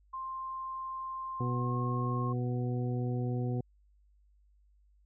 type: tone with pitch glide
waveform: sine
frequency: 1052 to 1076.6 Hz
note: C6 to C6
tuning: +9 to +49 cents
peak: -36 dBFS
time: 0.13-2.33 s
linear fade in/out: 10 ms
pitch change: +40 cents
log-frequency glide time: 1.38-1.76 s
type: harmonic tone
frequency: 123.4 Hz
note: B2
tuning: 1 cent flat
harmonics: 1 / 2 / 3 / 4 / 6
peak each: -31 / -37 / -41 / -43 / -47 dBFS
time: 1.4-3.61 s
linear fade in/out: 5 ms
effects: added 50 Hz sine -62 dBFS peak until 5.05 s